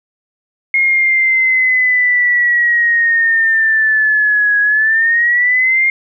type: linear two-way sweep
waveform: sine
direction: down then up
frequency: 2151 to 1661.2 to 2131 Hz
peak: -9 dBFS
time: 0.74-5.9 s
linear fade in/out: 2 ms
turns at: 4.6 s
effects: none